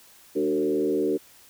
sine tone with frequency modulation, 374.1 Hz, F#4, 19 cents sharp, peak -21 dBFS, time 0.35-1.18 s, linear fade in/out 20 ms, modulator 78.4 Hz, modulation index 1.3, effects white hiss -53 dBFS RMS until 1.49 s

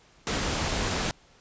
pink noise, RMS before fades -28 dBFS, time 0.27-1.11 s, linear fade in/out 0 ms, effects pink hiss -58 dBFS RMS until 1.4 s + resampled to 16000 Hz

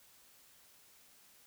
silence, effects white hiss -63 dBFS RMS until 1.46 s

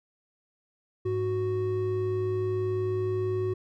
triangle tone pair together, 103.83 / 370 Hz, G#2 / F#4, 0 / 0 cents, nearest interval octave + minor seventh, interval 2200 cents, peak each -29 / -25 dBFS, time 1.05-3.54 s, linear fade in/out 10 ms, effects none

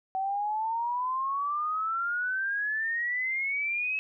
sine exponential sweep, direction up, 756 to 2588 Hz, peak -27 dBFS, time 0.15-3.99 s, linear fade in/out 0 ms, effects none

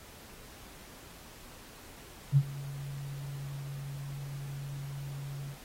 sine tone with ADSR envelope, 139.5 Hz, C#3, 11 cents sharp, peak -17 dBFS, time 2.32-5.57 s, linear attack 49 ms, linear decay 53 ms, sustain -20 dB, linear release 74 ms, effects pink hiss -52 dBFS RMS until 5.64 s + AAC 48 kbps

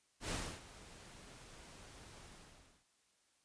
pink noise with ADSR envelope, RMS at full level -39 dBFS, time 0.2-2.86 s, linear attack 100 ms, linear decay 300 ms, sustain -17 dB, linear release 600 ms, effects white hiss -75 dBFS RMS until 3.44 s + resampled to 22050 Hz

